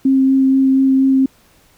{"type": "tone with vibrato", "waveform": "sine", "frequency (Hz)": 266.7, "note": "C4", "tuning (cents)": 33, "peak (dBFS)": -9, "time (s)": [0.05, 1.26], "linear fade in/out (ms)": 5, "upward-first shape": "sine", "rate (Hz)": 4.2, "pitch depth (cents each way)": 9, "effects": ["pink hiss -52 dBFS RMS until 1.77 s"]}